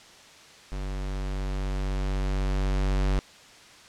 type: tone with level ramp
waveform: square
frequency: 48 Hz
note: G1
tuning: 36 cents flat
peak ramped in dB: -31 to -22 dBFS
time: 0.72-3.19 s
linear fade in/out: 0 ms
effects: white hiss -50 dBFS RMS until 3.88 s + low-pass 6000 Hz 12 dB/octave